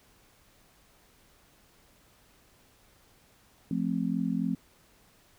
sine chord, F major, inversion none, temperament just, 174.61 / 218.3 / 261.9 Hz, F3 / A3 / C4, 0 / -13 / +2 cents, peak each -31 dBFS, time 3.71-4.55 s, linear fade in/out 2 ms, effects pink hiss -62 dBFS RMS until 5.38 s

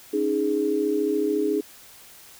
sine chord, C# suspended second, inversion none, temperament equal, 277.2 / 311.1 / 415.3 Hz, C#4 / D#4 / G#4, 0 / 0 / 0 cents, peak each -29 / -25 / -23 dBFS, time 0.13-1.61 s, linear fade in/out 10 ms, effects white hiss -48 dBFS RMS until 2.39 s

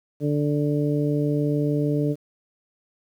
harmonic tone, 146.83 Hz, D3, in tune, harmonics 1 / 2 / 3 / 4, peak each -23 / -24 / -27 / -32 dBFS, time 0.2-2.16 s, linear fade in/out 50 ms, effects 9-bit

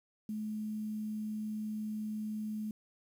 sine tone with quantisation, 214.3 Hz, A3, 45 cents flat, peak -35 dBFS, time 0.29-2.71 s, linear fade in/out 2 ms, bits 10, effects none

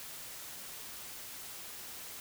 silence, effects white hiss -46 dBFS RMS until 2.2 s

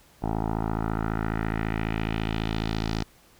10% pulse tone with low-pass filter sweep, 54.6 Hz, A1, 13 cents flat, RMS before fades -28 dBFS, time 0.22-3.04 s, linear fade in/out 10 ms, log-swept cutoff 800 to 5100 Hz, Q 2.1, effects pink hiss -57 dBFS RMS until 3.39 s

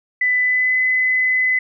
sine tone with pitch glide, 1997 to 2019 Hz, B6 to B6, +19 to +38 cents, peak -14 dBFS, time 0.21-1.59 s, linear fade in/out 5 ms, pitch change +19 cents, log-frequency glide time 0.42-0.78 s, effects none

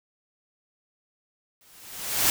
white noise with exponential growth, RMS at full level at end -19 dBFS, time 1.61-2.3 s, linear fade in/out 1 ms, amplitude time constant 150 ms, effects none

